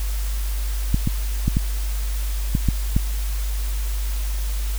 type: clicks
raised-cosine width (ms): 5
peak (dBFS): -6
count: 7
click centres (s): 0.944 / 1.074 / 1.48 / 1.569 / 2.551 / 2.687 / 2.965
effects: added 50 Hz sine -21 dBFS peak until 4.78 s + white hiss -36 dBFS RMS until 4.78 s